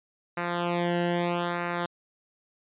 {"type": "tone with flanger", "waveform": "sawtooth", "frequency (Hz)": 173.8, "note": "F3", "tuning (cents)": -8, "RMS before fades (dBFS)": -28, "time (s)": [0.37, 1.86], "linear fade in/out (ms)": 5, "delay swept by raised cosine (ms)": [0.3, 0.85], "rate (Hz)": 0.78, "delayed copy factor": -0.9, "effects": ["resampled to 8000 Hz"]}